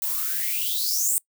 violet noise with high-pass filter sweep, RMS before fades -25 dBFS, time 0.02-1.18 s, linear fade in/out 0 ms, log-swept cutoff 840 to 8700 Hz, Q 9.6, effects noise-tail reverb RT60 0.1 s tail -23 dB re dry

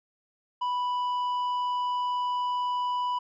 sine tone with tanh clipping, 987.8 Hz, B5, in tune, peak -27 dBFS, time 0.61-3.19 s, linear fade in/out 10 ms, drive 6 dB, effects none

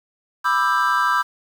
triangle chord, E minor seventh, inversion second, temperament just, 988.9 / 1186.7 / 1318.5 / 1582.2 Hz, B5 / D6 / E6 / G6, +2 / +18 / 0 / +16 cents, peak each -20 dBFS, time 0.44-1.23 s, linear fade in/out 20 ms, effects 7-bit

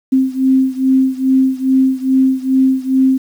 sine beating tone pair, 262.3 / 264.7 Hz, C4 / C4, +4 / +20 cents, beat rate 2.4 Hz, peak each -12 / -14 dBFS, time 0.12-3.18 s, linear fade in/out 10 ms, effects 7-bit

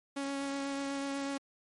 sawtooth tone with vibrato, 277.2 Hz, C#4, in tune, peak -30 dBFS, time 0.16-1.38 s, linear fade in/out 10 ms, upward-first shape triangle, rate 8.1 Hz, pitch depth 14 cents each way, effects MP3 48 kbps

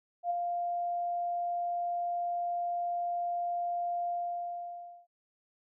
sine tone with ADSR envelope, 698.5 Hz, F5, in tune, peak -26 dBFS, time 0.23-5.07 s, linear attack 74 ms, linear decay 13 ms, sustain -4 dB, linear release 980 ms, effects none

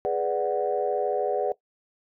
sine chord, G# half-diminished seventh, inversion none, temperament equal, 415.3 / 493.9 / 587.3 / 740 Hz, G#4 / B4 / D5 / F#5, 0 / 0 / 0 / 0 cents, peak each -28 dBFS, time 0.05-1.52 s, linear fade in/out 0 ms, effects noise-tail reverb RT60 0.1 s tail -18 dB re dry + tanh soft clip ceiling -13 dBFS

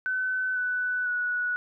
sine tone with pitch steps, 1515 / 1491.6 / 1468.5 Hz, F#6 / F#6 / F#6, +40 / +14 / -13 cents, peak -25 dBFS, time 0.06-1.56 s, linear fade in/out 0 ms, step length 500 ms, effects none

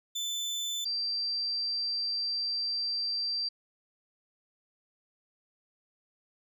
30% pulse / sine tone pair in turn, 3520 / 4699 Hz, A7 / D8, 0 / 0 cents, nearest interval perfect fourth, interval 500 cents, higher second, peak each -29 / -29 dBFS, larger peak neither, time 0.15-0.85 / 0.85-3.49 s, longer second, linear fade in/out 10 ms, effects none

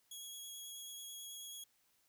15% pulse tone with vibrato, 3322 Hz, G#7, in tune, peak -40 dBFS, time 0.11-1.64 s, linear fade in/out 5 ms, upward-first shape sine, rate 9.2 Hz, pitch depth 12 cents each way, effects white hiss -75 dBFS RMS until 2.08 s

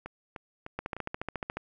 two click trains, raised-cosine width 0.5 ms, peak -18 / -24 dBFS, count 12 / 4, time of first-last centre 0.79-1.57 / 0.06-0.966 s, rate 14.1 / 3.31 Hz, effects none

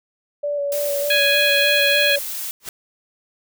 sine tone with vibrato, 575 Hz, D5, 37 cents flat, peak -20 dBFS, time 0.43-2.19 s, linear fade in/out 10 ms, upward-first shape square, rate 3.3 Hz, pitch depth 19 cents each way
blue noise, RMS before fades -28 dBFS, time 0.72-2.51 s, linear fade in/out 0 ms
harmonic tone, 830.6 Hz, G#5, in tune, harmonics 2 / 3 / 4 / 5, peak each -20 / -19 / -21 / -24 dBFS, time 1.1-2.16 s, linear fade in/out 5 ms
white noise with exponential growth, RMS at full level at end -25 dBFS, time 2.6-2.69 s, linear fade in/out 2 ms, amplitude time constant 19 ms
effects none

